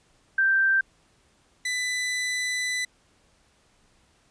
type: tone pair in turn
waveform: sine / sawtooth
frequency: 1568 / 1995.2 Hz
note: G6 / B6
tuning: 0 / +17 cents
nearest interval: major third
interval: 417 cents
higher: second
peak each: -18 / -22 dBFS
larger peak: first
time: 0.38-0.81 / 1.65-2.85 s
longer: second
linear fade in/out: 5 ms
effects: pink hiss -63 dBFS RMS until 4.3 s + resampled to 22050 Hz